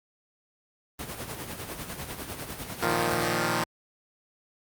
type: noise with tremolo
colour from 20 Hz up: pink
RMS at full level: -34 dBFS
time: 0.99-3.28 s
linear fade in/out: 2 ms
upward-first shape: sine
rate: 10 Hz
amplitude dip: 55%
type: chord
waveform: 5% pulse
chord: Bb suspended fourth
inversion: none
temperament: equal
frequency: 116.54 / 155.56 / 174.61 Hz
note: Bb2 / Eb3 / F3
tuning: 0 / 0 / 0 cents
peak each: -18 dBFS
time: 2.82-3.64 s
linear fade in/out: 5 ms
effects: high-pass 60 Hz 12 dB/octave + Opus 32 kbps